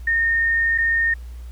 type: tone with dropouts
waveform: sine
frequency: 1834 Hz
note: A#6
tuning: 29 cents flat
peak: -16 dBFS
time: 0.07-1.14 s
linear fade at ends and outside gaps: 5 ms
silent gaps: 0.779-0.783 s
effects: added 60 Hz sine -32 dBFS peak until 1.51 s + pink hiss -54 dBFS RMS until 1.51 s